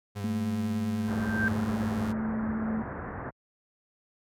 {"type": "tone with vibrato", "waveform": "35% pulse", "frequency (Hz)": 101.3, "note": "G#2", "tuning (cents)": -43, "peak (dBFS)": -31, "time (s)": [0.15, 2.13], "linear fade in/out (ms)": 20, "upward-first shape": "square", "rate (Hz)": 10, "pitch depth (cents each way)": 24}
{"type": "tone", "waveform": "sine", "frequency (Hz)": 220, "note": "A3", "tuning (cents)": 0, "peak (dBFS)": -28, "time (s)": [0.24, 2.82], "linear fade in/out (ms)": 2}
{"type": "tone with exponential growth", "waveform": "sine", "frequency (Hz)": 1568, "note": "G6", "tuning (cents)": 0, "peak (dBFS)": -23, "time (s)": [0.92, 1.48], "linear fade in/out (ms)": 0, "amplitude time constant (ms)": 120}
{"type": "low-pass noise", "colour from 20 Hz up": "pink", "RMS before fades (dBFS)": -36, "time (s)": [1.07, 3.31], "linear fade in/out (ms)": 20, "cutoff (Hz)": 1800, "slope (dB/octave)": 48}
{"effects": ["high-pass 60 Hz 12 dB/octave"]}